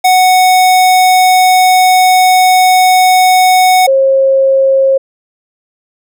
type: tone pair in turn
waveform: square / sine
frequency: 740 / 537.8 Hz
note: F#5 / C5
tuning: 0 / +47 cents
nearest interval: tritone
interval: 553 cents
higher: first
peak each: -5 dBFS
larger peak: neither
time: 0.04-3.87 / 3.87-4.98 s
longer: first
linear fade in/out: 10 ms
effects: none